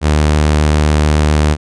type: tone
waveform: sawtooth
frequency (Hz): 75.6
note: D#2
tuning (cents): -49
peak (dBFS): -5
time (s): 0.01-1.57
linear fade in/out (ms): 50
effects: resampled to 22050 Hz